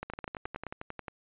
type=two click trains; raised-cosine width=0.5 ms; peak=-23 / -21 dBFS; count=12 / 7; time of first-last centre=0.1-1.082 / 0.03-0.667 s; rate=11.2 / 9.42 Hz; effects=resampled to 8000 Hz